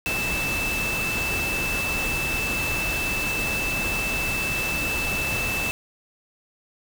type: tone in noise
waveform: sine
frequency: 2637 Hz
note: E7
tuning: in tune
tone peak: -25 dBFS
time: 0.06-5.71 s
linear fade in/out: 0 ms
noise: pink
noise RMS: -29 dBFS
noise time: 0.06-5.71 s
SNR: +1 dB
effects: none